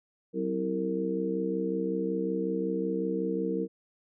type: harmonic tone with a mistuned harmonic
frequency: 65.41 Hz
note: C2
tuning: in tune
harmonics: 3 / 4 / 5 / 6 / 7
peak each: -33 / -37 / -33 / -42 / -31 dBFS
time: 0.33-3.68 s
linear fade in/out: 50 ms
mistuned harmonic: 3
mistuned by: -72 cents
effects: none